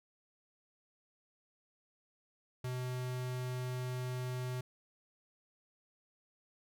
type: tone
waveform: square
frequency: 126.3 Hz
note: B2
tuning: 39 cents sharp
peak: -37 dBFS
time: 2.64-4.61 s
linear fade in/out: 5 ms
effects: none